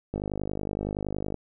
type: click train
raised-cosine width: 2 ms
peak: -17 dBFS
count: 62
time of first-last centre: 0.14-1.343 s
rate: 50.7 Hz
effects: none